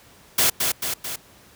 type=noise with echo; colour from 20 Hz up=white; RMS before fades=-18 dBFS; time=0.38-0.5 s; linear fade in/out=5 ms; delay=220 ms; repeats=3; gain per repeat=-4 dB; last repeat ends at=1.16 s; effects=pink hiss -51 dBFS RMS until 1.55 s + high-pass 60 Hz 12 dB/octave